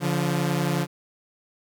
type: tone pair together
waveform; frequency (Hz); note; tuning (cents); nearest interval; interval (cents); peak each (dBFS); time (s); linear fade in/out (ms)
sawtooth; 143.42 / 174.61; D3 / F3; -41 / 0; minor third; 341; -21; 0-0.87; 50
effects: none